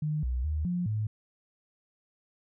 sine tone with pitch steps, 152 / 62.3 / 76.5 / 177.2 / 107.4 Hz, D#3 / B1 / D#2 / F3 / A2, -40 / +16 / -29 / +25 / -41 cents, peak -27 dBFS, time 0.02-1.07 s, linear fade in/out 5 ms, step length 210 ms, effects none

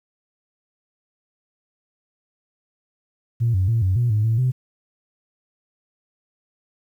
sine tone with pitch steps, 117 / 93.3 / 114.5 / 93.5 / 120.4 / 106.4 / 112.8 / 127.5 Hz, A#2 / F#2 / A#2 / F#2 / B2 / G#2 / A2 / C3, +7 / +15 / -31 / +19 / -44 / +42 / +44 / -44 cents, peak -15 dBFS, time 3.4-4.52 s, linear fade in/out 20 ms, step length 140 ms, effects tanh soft clip ceiling -12 dBFS + 9-bit

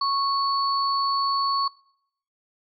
sine tone pair together, 1105 / 4439 Hz, C#6 / C#8, -6 / +2 cents, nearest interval 2 octaves, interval 2408 cents, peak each -22 / -27 dBFS, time 0.01-1.68 s, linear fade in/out 5 ms, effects noise-tail reverb RT60 0.7 s tail -22 dB re dry

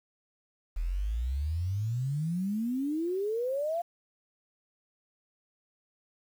sine exponential sweep, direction up, 38.89 to 705 Hz, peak -28 dBFS, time 0.76-3.82 s, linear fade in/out 10 ms, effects 9-bit

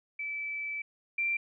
sine tone pair in turn, 2312 / 2359 Hz, D7 / D7, -28 / +7 cents, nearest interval unison, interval 35 cents, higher second, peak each -33 / -27 dBFS, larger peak second, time 0.19-0.82 / 1.18-1.37 s, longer first, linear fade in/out 5 ms, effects none

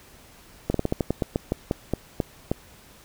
slowing click train, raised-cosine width 2 ms, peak -9 dBFS, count 14, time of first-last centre 0.7-2.515 s, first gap 43 ms, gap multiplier 1.18, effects pink hiss -51 dBFS RMS until 3.04 s

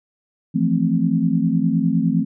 sine chord, F major seventh, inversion third, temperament equal, 164.81 / 174.61 / 220 / 261.6 Hz, E3 / F3 / A3 / C4, 0 / 0 / 0 / 0 cents, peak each -21 dBFS, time 0.54-2.25 s, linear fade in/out 20 ms, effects none

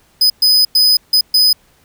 45% pulse tone bursts at uneven times, 5010 Hz, D#8, 11 cents sharp, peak -8 dBFS, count 5, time 0.21-0.3 / 0.42-0.65 / 0.75-0.97 / 1.13-1.21 / 1.34-1.53 s, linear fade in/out 5 ms, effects pink hiss -53 dBFS RMS until 1.84 s

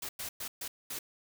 white noise bursts at uneven times, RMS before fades -39 dBFS, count 5, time 0.02-0.09 / 0.19-0.29 / 0.4-0.48 / 0.61-0.68 / 0.9-0.99 s, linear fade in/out 5 ms, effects none

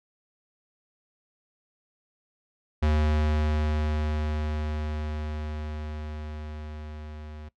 square tone with level ramp, 76.1 Hz, D#2, 38 cents flat, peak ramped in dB -21 to -40 dBFS, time 2.82-7.49 s, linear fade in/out 10 ms, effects noise-tail reverb RT60 0.1 s tail -19 dB re dry + low-pass 4000 Hz 12 dB/octave

